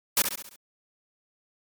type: noise with echo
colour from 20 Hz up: white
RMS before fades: -21 dBFS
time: 0.17-0.22 s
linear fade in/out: 2 ms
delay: 68 ms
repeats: 5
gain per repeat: -6 dB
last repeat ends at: 0.56 s
effects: MP3 96 kbps